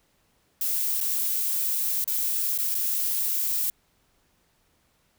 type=noise with dropouts; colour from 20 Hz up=violet; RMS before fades=-26 dBFS; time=0.61-3.7 s; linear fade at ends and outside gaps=2 ms; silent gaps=1.004-1.01 / 2.042-2.076 / 2.578-2.586 / 2.745-2.75 s; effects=pink hiss -67 dBFS RMS until 5.18 s